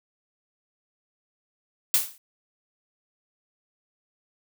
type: noise with exponential decay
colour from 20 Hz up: blue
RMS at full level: -17 dBFS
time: 1.94-2.18 s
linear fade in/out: 1 ms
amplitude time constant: 51 ms
effects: none